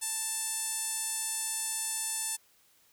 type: tone with band-pass filter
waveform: sawtooth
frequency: 884 Hz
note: A5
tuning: 8 cents sharp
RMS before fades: -34 dBFS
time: 0.01-2.37 s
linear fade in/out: 20 ms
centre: 9100 Hz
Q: 3.1
effects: white hiss -65 dBFS RMS until 2.92 s